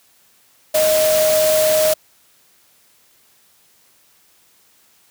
sine tone in noise, 622.3 Hz, D#5, in tune, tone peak -13 dBFS, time 0.74-1.94 s, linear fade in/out 10 ms, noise white, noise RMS -21 dBFS, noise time 0.74-1.94 s, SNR +5 dB, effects white hiss -55 dBFS RMS until 5.1 s + high-pass 60 Hz 12 dB/octave

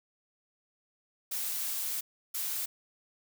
blue noise bursts at uneven times, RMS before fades -34 dBFS, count 2, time 1.31-2.01 / 2.34-2.66 s, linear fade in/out 10 ms, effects none

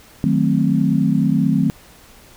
sine chord, D# diminished seventh, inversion none, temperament equal, 155.56 / 185 / 220 / 261.6 Hz, D#3 / F#3 / A3 / C4, 0 / 0 / 0 / 0 cents, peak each -19 dBFS, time 0.24-1.7 s, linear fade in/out 0 ms, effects pink hiss -46 dBFS RMS until 2.36 s

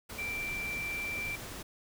sine tone in noise, 2348 Hz, D7, 1 cent flat, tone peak -34 dBFS, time 0.18-1.36 s, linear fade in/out 10 ms, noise pink, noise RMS -43 dBFS, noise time 0.09-1.63 s, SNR +6 dB, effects none

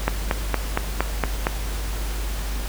click train, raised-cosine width 0.5 ms, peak -4 dBFS, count 7, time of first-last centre 0.08-1.469 s, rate 4.32 Hz, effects added 50 Hz sine -25 dBFS peak until 2.68 s + pink hiss -34 dBFS RMS until 2.68 s

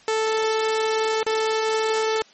sawtooth tone with dropouts, 440 Hz, A4, in tune, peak -16 dBFS, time 0.08-2.22 s, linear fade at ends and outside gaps 1 ms, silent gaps 1.23-1.265 s, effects white hiss -52 dBFS RMS until 2.33 s + MP3 32 kbps

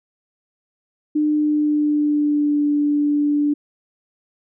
sine tone with pitch glide, 301.4 to 292.7 Hz, D4 to D4, +45 to -6 cents, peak -15 dBFS, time 1.15-3.54 s, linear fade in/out 10 ms, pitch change -51 cents, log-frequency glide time 1.28-2.64 s, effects none

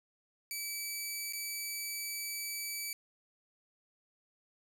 10% pulse tone with dropouts, 2300 Hz, D7, 37 cents flat, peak -28 dBFS, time 0.51-2.93 s, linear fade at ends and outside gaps 1 ms, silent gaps 1.325-1.333 s, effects none

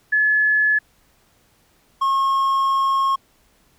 sine / triangle tone pair in turn, 1713 / 1083.5 Hz, A6 / C#6, -47 / -40 cents, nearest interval minor sixth, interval 793 cents, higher first, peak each -14 dBFS, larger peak neither, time 0.12-0.79 / 2.01-3.16 s, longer second, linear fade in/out 10 ms, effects pink hiss -59 dBFS RMS until 3.78 s

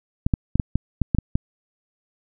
clicks, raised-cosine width 5 ms, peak -6 dBFS, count 9, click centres 0.265 / 0.338 / 0.556 / 0.598 / 0.756 / 1.017 / 1.148 / 1.186 / 1.355 s, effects none

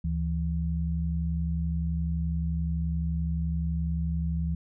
sine tone pair together, 73.6 / 165.23 Hz, D2 / E3, +4 / +4 cents, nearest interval octave + major second, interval 1400 cents, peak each -28 / -29 dBFS, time 0.04-4.55 s, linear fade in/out 5 ms, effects none

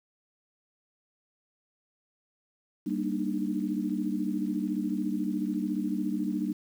sine chord, Eb major seventh, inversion first, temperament equal with one note detuned, 196 / 233.1 / 297.1 / 311.1 Hz, G3 / Bb3 / D4 / Eb4, 0 / 0 / +20 / 0 cents, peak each -32 / -33 / -32 / -36 dBFS, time 2.86-6.53 s, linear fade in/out 10 ms, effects 9-bit

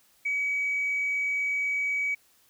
sine tone, 2272 Hz, C#7, 42 cents sharp, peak -24 dBFS, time 0.25-2.15 s, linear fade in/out 10 ms, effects tanh soft clip ceiling -21 dBFS + white hiss -63 dBFS RMS until 2.49 s

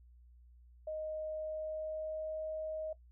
sine tone with pitch glide, 622.3 to 627 Hz, D#5 to D#5, 0 to +13 cents, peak -37 dBFS, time 0.87-2.93 s, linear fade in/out 5 ms, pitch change +13 cents, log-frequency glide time 1.36-2.44 s, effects noise-tail reverb RT60 0.1 s tail -17 dB re dry + added 60 Hz sine -57 dBFS peak until 3.11 s

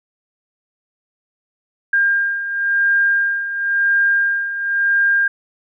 sine beating tone pair, 1604 / 1604.96 Hz, G6 / G6, +39 / +40 cents, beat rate 0.96 Hz, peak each -21 / -15 dBFS, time 1.93-5.28 s, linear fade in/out 5 ms, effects none

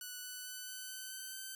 5% pulse tone with pitch steps, 1482 / 1491.4 / 1501 / 1510.5 / 1520.1 / 1529.8 / 1539.6 Hz, F#6 / F#6 / F#6 / F#6 / F#6 / G6 / G6, +2 / +13 / +24 / +35 / +46 / -43 / -32 cents, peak -33 dBFS, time 0.01-1.55 s, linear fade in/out 2 ms, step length 220 ms, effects none

